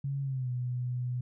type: tone with pitch glide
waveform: sine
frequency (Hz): 138.59 to 124.18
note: C#3 to B2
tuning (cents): 0 to +10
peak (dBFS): -30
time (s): 0.04-1.21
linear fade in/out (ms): 5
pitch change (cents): -190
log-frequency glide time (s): 0.22-0.5
effects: none